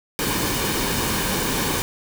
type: noise with comb filter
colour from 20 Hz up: pink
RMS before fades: -23 dBFS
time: 0.19-1.82 s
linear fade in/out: 0 ms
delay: 1.5 ms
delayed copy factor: -0.5
effects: none